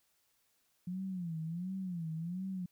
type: tone with vibrato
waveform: sine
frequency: 174.61 Hz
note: F3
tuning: in tune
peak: -36 dBFS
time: 0.87-2.66 s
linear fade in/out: 5 ms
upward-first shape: sine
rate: 1.4 Hz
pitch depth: 160 cents each way
effects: white hiss -75 dBFS RMS until 2.71 s